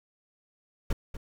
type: noise with echo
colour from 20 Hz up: brown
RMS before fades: -26 dBFS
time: 0.9-0.93 s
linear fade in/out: 5 ms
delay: 240 ms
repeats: 1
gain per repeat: -11 dB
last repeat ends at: 1.17 s
effects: none

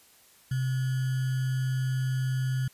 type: tone with sample-and-hold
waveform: sine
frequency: 130 Hz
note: C3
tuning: 11 cents flat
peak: -25 dBFS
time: 0.51-2.68 s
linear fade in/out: 5 ms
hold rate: 1575 Hz
effects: white hiss -58 dBFS RMS until 2.73 s + resampled to 32000 Hz

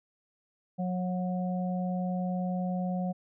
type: harmonic tone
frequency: 182 Hz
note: F#3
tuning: 28 cents flat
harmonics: 1 / 3 / 4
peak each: -29 / -39 / -38 dBFS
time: 0.78-3.13 s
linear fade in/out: 20 ms
effects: none

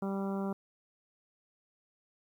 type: harmonic tone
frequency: 195.8 Hz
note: G3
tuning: 2 cents flat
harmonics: 1 / 2 / 3 / 4 / 5 / 6 / 7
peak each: -33 / -39 / -43 / -45 / -47 / -49 / -50 dBFS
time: 0.02-0.53 s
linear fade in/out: 5 ms
effects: 11-bit

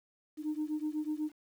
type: beating tone pair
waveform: sine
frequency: 302 / 310.1 Hz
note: D4 / D#4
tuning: +48 / -6 cents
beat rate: 8.1 Hz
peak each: -34 / -35 dBFS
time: 0.37-1.32 s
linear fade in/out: 50 ms
effects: tanh soft clip ceiling -27 dBFS + 10-bit

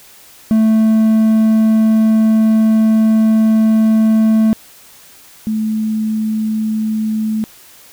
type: tone pair in turn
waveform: triangle / sine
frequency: 220 / 217.6 Hz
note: A3 / A3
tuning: 0 / -19 cents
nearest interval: unison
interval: 19 cents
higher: first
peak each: -6 / -14 dBFS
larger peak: first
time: 0.51-4.53 / 5.47-7.44 s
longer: first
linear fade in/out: 0 ms
effects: white hiss -42 dBFS RMS until 7.92 s

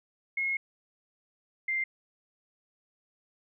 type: tone pair in turn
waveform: sine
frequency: 2163 / 2095 Hz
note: C#7 / C7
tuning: -43 / +2 cents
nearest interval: minor second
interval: 55 cents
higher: first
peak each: -27 dBFS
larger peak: neither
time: 0.37-0.57 / 1.68-1.84 s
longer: first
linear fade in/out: 5 ms
effects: none

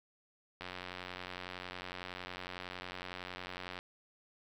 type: click train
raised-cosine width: 0.3 ms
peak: -26 dBFS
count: 290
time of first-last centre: 0.61-3.789 s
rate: 90.9 Hz
effects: 10-bit

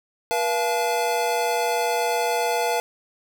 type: tone cluster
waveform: square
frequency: 481.1 / 687 / 864 Hz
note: B4 / F5 / A5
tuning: -45 / -29 / -32 cents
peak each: -26 dBFS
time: 0.31-2.8 s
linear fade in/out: 0 ms
effects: none

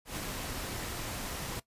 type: noise with ADSR envelope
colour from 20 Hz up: pink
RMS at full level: -36 dBFS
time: 0.05-1.6 s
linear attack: 120 ms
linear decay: 8 ms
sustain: -2 dB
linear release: 8 ms
effects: noise-tail reverb RT60 0.1 s tail -18 dB re dry + resampled to 32000 Hz

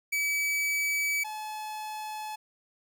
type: tone pair in turn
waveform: 45% pulse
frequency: 2290 / 857.8 Hz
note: D7 / A5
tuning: -44 / -44 cents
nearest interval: octave + perfect fourth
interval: 1700 cents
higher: first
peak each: -26 / -35 dBFS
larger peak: first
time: 0.12-1.24 / 1.24-2.36 s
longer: neither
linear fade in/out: 10 ms
effects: none

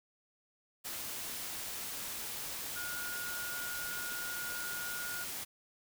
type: tone in noise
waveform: sine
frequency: 1434 Hz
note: F6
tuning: 45 cents sharp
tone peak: -40 dBFS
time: 2.75-5.25 s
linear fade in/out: 20 ms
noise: white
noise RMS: -41 dBFS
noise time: 0.84-5.45 s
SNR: -2 dB
effects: none

